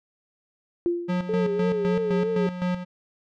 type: tone with exponential decay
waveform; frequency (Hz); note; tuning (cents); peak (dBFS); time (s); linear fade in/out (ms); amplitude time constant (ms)
sine; 346.3; F4; -15; -18; 0.86-1.42; 0; 120
type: tone with tremolo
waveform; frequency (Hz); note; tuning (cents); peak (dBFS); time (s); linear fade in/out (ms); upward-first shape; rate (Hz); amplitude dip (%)
square; 180; F#3; -47; -23; 1.08-2.85; 20; square; 3.9; 65
type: tone with vibrato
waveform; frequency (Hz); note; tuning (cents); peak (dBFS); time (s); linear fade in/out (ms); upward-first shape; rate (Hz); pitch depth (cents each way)
sine; 427.4; G#4; +50; -23; 1.29-2.47; 2; triangle; 3.2; 110
effects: low-pass 3000 Hz 12 dB/octave